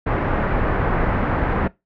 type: low-pass noise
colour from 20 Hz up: pink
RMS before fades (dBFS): -20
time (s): 0.06-1.68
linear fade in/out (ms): 10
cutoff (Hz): 1800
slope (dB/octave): 24
effects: noise-tail reverb RT60 0.2 s tail -21 dB re dry